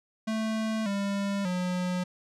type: tone with pitch steps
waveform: square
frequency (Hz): 220 / 199.42 / 180.77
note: A3 / G3 / F#3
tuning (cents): 0 / +30 / -40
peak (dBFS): -28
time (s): 0.27-2.04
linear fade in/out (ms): 10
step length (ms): 590
effects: low-pass 8000 Hz 12 dB/octave